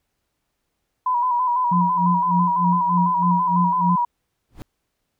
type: tone with vibrato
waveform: sine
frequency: 985 Hz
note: B5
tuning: 5 cents flat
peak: -17 dBFS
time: 1.06-4.05 s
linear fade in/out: 5 ms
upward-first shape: square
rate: 6 Hz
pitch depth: 42 cents each way
type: tone with tremolo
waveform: sine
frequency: 176.8 Hz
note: F3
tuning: 22 cents sharp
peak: -16 dBFS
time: 1.71-3.96 s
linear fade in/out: 10 ms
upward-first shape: sine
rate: 3.3 Hz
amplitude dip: 95%
type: noise with exponential growth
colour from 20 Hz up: brown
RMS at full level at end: -30 dBFS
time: 4.49-4.62 s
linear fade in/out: 0 ms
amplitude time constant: 28 ms
effects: pink hiss -75 dBFS RMS until 5.19 s